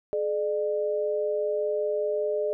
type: tone pair together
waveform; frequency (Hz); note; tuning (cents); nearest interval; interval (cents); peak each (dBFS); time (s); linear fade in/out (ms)
sine; 425.4 / 600.3; G#4 / D5; +42 / +38; tritone; 596; -27; 0.13-2.53; 0
effects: none